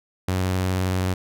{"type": "tone with vibrato", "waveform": "sawtooth", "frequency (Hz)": 92.7, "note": "F#2", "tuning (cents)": 4, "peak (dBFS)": -17, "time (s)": [0.28, 1.14], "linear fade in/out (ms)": 5, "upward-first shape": "sine", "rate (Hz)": 19, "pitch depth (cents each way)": 30, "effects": []}